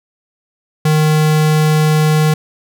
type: tone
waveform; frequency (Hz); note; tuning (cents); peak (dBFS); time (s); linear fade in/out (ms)
square; 154.3; D#3; -14; -10; 0.85-2.34; 5
effects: none